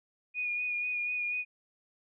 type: tone with vibrato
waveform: sine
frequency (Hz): 2455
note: D#7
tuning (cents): -24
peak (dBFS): -30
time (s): 0.34-1.45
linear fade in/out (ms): 50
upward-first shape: sine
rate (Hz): 4.1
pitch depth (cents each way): 23
effects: none